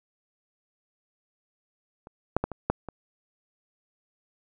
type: clicks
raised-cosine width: 1 ms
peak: -30 / -7 / -12 / -21 / -8 / -22 dBFS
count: 6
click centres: 2.071 / 2.366 / 2.44 / 2.517 / 2.7 / 2.887 s
effects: none